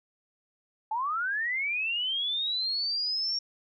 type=linear sweep; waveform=sine; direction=up; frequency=844 to 5560 Hz; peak=-27 dBFS; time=0.91-3.39 s; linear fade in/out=5 ms; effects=none